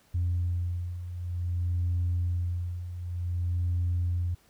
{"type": "beating tone pair", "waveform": "sine", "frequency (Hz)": [87.31, 87.85], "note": ["F2", "F2"], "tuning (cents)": [0, 11], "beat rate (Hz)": 0.54, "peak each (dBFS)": [-32, -27], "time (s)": [0.14, 4.35], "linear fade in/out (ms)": 10, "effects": ["tanh soft clip ceiling -21 dBFS", "pink hiss -63 dBFS RMS until 4.49 s"]}